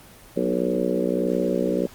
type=harmonic tone with a mistuned harmonic; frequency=61.6 Hz; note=B1; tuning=4 cents flat; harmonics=3 / 4 / 5 / 6 / 7 / 8 / 9; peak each=-28 / -28 / -28 / -28 / -28 / -28 / -28 dBFS; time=0.36-1.87 s; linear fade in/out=10 ms; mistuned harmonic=4; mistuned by=-29 cents; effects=pink hiss -47 dBFS RMS until 1.94 s + Opus 24 kbps